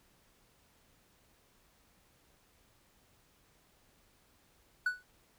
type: tone with exponential decay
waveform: triangle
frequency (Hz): 1480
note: F#6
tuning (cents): 0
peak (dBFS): -23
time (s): 4.86-5.03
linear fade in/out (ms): 5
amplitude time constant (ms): 36
effects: tanh soft clip ceiling -19 dBFS + pink hiss -68 dBFS RMS until 5.38 s